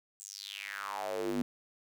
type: tone with high-pass filter sweep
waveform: square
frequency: 49.9 Hz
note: G1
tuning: 32 cents sharp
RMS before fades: -38 dBFS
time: 0.2-1.42 s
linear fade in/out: 0 ms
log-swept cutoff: 8000 to 230 Hz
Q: 5.3
effects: none